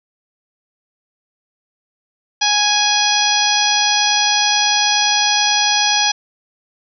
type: harmonic tone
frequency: 830.6 Hz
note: G#5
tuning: in tune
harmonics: 1 / 2 / 3 / 4 / 5 / 6 / 7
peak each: -19 / -23 / -22 / -19 / -23 / -20 / -20 dBFS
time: 2.41-6.12 s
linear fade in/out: 10 ms
effects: none